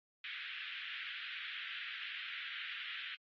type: band-pass noise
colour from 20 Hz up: white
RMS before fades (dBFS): -45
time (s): 0.24-3.15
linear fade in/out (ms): 2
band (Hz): 1500 to 3400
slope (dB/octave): 48
effects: AAC 32 kbps